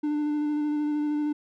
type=tone with vibrato; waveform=triangle; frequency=297.7 Hz; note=D4; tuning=24 cents sharp; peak=-22 dBFS; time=0.03-1.33 s; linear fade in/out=10 ms; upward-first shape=square; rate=13 Hz; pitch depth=12 cents each way; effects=none